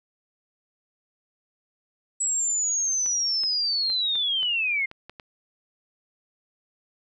sine linear sweep, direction down, 7820 to 2093 Hz, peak -22 dBFS, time 2.2-4.86 s, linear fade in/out 10 ms
clicks, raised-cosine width 0.3 ms, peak -25 dBFS, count 8, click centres 3.061 / 3.436 / 3.9 / 4.155 / 4.43 / 4.914 / 5.096 / 5.198 s
effects none

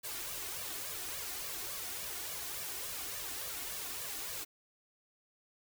white noise with flanger, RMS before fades -41 dBFS, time 0.03-4.45 s, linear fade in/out 20 ms, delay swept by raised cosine 1.7 to 2.8 ms, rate 3.5 Hz, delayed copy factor +0.7, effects none

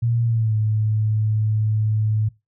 sine tone with pitch glide, 117.1 to 108 Hz, A#2 to A2, +8 to -32 cents, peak -17 dBFS, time 0.02-2.29 s, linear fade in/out 10 ms, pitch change -140 cents, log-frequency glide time 0.24-0.55 s, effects noise-tail reverb RT60 0.2 s tail -19 dB re dry

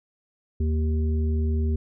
harmonic tone, 77.78 Hz, D#2, in tune, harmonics 1 / 3 / 5, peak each -21 / -31 / -35 dBFS, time 0.6-1.76 s, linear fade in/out 5 ms, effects none

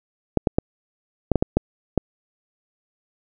clicks, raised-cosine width 2 ms, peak -3 dBFS, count 8, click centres 0.373 / 0.472 / 0.585 / 1.317 / 1.357 / 1.425 / 1.57 / 1.977 s, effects none

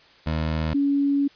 20% pulse / sine tone pair in turn, 79 / 281.5 Hz, D#2 / C#4, +27 / +27 cents, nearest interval octave + minor seventh, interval 2200 cents, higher second, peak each -18 dBFS, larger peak neither, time 0.26-0.74 / 0.74-1.28 s, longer second, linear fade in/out 10 ms, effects white hiss -53 dBFS RMS until 1.35 s + resampled to 11025 Hz

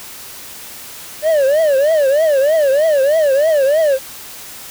triangle tone with vibrato, 587.3 Hz, D5, in tune, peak -8 dBFS, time 1.22-3.99 s, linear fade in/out 50 ms, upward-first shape triangle, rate 3.2 Hz, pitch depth 210 cents each way, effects white hiss -33 dBFS RMS until 4.7 s

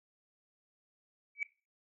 sine tone with exponential growth, 2282 Hz, C#7, 50 cents sharp, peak -27 dBFS, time 1.35-1.43 s, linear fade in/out 2 ms, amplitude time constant 16 ms, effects noise-tail reverb RT60 0.3 s tail -19 dB re dry + tanh soft clip ceiling -23 dBFS

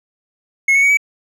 triangle tone with pitch steps, 2176 / 2214 / 2245 / 2283 Hz, C#7 / C#7 / C#7 / D7, -33 / -3 / +21 / -50 cents, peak -8 dBFS, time 0.68-0.972 s, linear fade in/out 5 ms, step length 73 ms, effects none

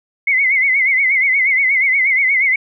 sine tone with vibrato, 2126 Hz, C7, 27 cents sharp, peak -11 dBFS, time 0.27-2.56 s, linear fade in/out 5 ms, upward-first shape sine, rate 8.4 Hz, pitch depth 98 cents each way, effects none

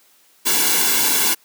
white noise with comb filter, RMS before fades -17 dBFS, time 0.45-1.35 s, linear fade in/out 20 ms, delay 1.6 ms, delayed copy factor -0.85, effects white hiss -55 dBFS RMS until 1.44 s + high-pass 200 Hz 12 dB/octave

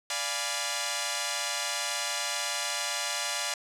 5% pulse chord, D diminished seventh, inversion none, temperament equal, 587.3 / 698.5 / 830.6 / 987.8 Hz, D5 / F5 / Ab5 / Cb6, 0 / 0 / 0 / 0 cents, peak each -23 dBFS, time 0.1-3.54 s, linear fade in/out 2 ms, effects low-pass 10000 Hz 12 dB/octave

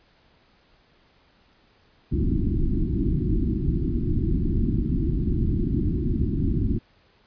pink low-pass noise, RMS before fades -23 dBFS, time 2.11-6.79 s, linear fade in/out 20 ms, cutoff 360 Hz, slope 96 dB/octave, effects pink hiss -60 dBFS RMS until 7.26 s + resampled to 11025 Hz

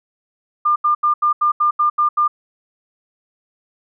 sine tone bursts, 1200 Hz, D6, 37 cents sharp, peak -12 dBFS, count 9, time 0.65-2.28 s, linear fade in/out 10 ms, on 110 ms, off 80 ms, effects none

